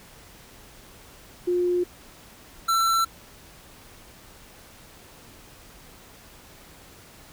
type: tone pair in turn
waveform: sine / square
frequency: 355.5 / 1342.2 Hz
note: F4 / E6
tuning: +31 / +31 cents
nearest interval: octave + major seventh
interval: 2300 cents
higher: second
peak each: -20 dBFS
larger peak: neither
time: 1.47-1.84 / 2.68-3.05 s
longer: neither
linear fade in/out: 10 ms
effects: pink hiss -49 dBFS RMS until 7.32 s